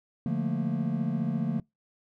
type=chord; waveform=triangle; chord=Bb major seventh; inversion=first; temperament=just; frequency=145.68 / 174.81 / 218.5 / 233.1 Hz; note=D3 / F3 / A3 / Bb3; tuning=-14 / +2 / -12 / 0 cents; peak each=-30 dBFS; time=0.26-1.6 s; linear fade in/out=2 ms; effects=noise-tail reverb RT60 0.2 s tail -26 dB re dry